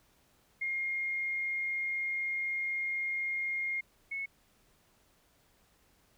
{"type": "tone pair in turn", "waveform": "sine", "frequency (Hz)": [2132, 2196], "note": ["C7", "C#7"], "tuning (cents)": [32, -17], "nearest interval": "minor second", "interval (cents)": 51, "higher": "second", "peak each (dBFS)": [-31, -34], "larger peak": "first", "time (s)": [[0.61, 3.81], [4.11, 4.26]], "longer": "first", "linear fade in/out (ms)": 10, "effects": ["pink hiss -68 dBFS RMS until 6.17 s"]}